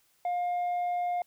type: tone with tanh clipping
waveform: sine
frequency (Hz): 709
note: F5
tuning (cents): +26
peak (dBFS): -28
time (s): 0.25-1.22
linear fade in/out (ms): 2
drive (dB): 3
effects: white hiss -68 dBFS RMS until 1.26 s

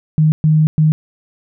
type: tone bursts at uneven times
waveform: sine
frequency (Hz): 155.2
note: D#3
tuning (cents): -4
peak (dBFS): -8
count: 3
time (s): 0.18-0.32 / 0.44-0.67 / 0.78-0.92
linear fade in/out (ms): 0
effects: none

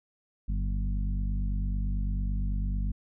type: harmonic tone with a mistuned harmonic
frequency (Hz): 49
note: G1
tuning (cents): 0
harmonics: 1 / 2 / 3 / 4 / 5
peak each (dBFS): -27 / -37 / -40 / -39 / -45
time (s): 0.48-2.92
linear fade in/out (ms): 10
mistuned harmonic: 3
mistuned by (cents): +45
effects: none

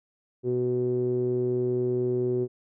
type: tone with low-pass filter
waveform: sawtooth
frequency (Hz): 124.3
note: B2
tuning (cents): +12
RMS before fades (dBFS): -26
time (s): 0.43-2.48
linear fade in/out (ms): 50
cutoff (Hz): 390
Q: 9.4
effects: none

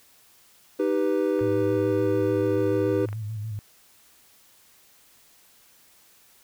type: chord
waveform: triangle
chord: Eb augmented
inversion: none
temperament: equal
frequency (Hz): 311.1 / 392 / 493.9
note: Eb4 / G4 / B4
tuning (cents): 0 / 0 / 0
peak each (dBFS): -24 / -23 / -24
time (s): 0.79-3.06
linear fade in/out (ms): 10
type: clicks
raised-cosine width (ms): 0.5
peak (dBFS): -26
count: 3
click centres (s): 1.392 / 3.088 / 3.129
type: tone with vibrato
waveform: sine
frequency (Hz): 107.7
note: A2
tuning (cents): -37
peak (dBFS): -29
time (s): 1.41-3.59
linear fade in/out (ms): 0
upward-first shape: square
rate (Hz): 6.9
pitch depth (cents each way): 55
effects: white hiss -57 dBFS RMS until 6.43 s

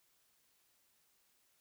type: silence
effects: white hiss -74 dBFS RMS until 1.6 s

